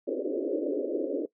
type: band-pass noise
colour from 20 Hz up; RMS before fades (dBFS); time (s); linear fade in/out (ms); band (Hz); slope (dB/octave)
pink; -30; 0.07-1.26; 10; 270 to 580; 96
effects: noise-tail reverb RT60 0.1 s tail -19 dB re dry